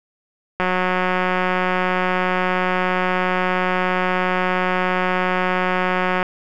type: click train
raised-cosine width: 0.5 ms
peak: -5 dBFS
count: 1031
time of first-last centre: 0.6-6.228 s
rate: 183 Hz
effects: none